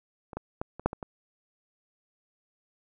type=clicks; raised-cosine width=1 ms; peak=-27 / -19 / -17 / -26 / -9 / -21 / -22 dBFS; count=7; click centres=0.332 / 0.37 / 0.615 / 0.796 / 0.86 / 0.931 / 1.028 s; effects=none